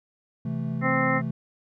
triangle chord, A minor, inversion first, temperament equal, 130.81 / 164.81 / 220 Hz, C3 / E3 / A3, 0 / 0 / 0 cents, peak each -29 dBFS, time 0.45-1.31 s, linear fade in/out 5 ms
harmonic tone, 261.6 Hz, C4, in tune, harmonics 1 / 2 / 3 / 4 / 5 / 7 / 8, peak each -28 / -28 / -32 / -32 / -28 / -28 / -30 dBFS, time 0.81-1.22 s, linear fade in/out 50 ms
effects none

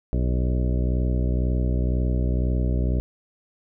harmonic tone with a mistuned harmonic, 62 Hz, B1, 7 cents sharp, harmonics 1 / 2 / 3 / 4 / 5 / 6 / 7 / 9 / 10, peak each -21 / -27 / -31 / -33 / -35 / -37 / -38 / -40 / -41 dBFS, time 0.13-3 s, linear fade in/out 0 ms, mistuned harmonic 9, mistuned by -45 cents, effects none

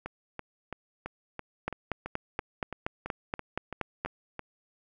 two click trains, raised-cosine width 0.5 ms, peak -15 / -21 dBFS, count 11 / 14, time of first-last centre 1.68-4.05 / 0.06-4.393 s, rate 4.22 / 3 Hz, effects none

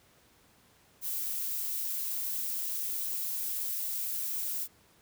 violet noise, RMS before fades -34 dBFS, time 1.01-4.68 s, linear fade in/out 50 ms, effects pink hiss -63 dBFS RMS until 5.01 s + high-pass 60 Hz 12 dB/octave

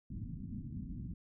white low-pass noise, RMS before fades -43 dBFS, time 0.1-1.14 s, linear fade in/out 5 ms, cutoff 250 Hz, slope 48 dB/octave, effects none

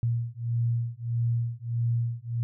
sine beating tone pair, 116.8 / 118.4 Hz, A#2 / A#2, +4 / +27 cents, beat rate 1.6 Hz, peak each -28 dBFS, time 0.03-2.43 s, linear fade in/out 0 ms, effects none

